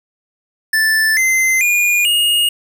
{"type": "tone with pitch steps", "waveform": "square", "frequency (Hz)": [1760, 2069, 2432, 2859], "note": ["A6", "C7", "D#7", "F7"], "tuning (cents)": [0, -20, -40, 40], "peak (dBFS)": -12, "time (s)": [0.73, 2.49], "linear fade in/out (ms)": 5, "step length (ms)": 440, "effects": ["7-bit"]}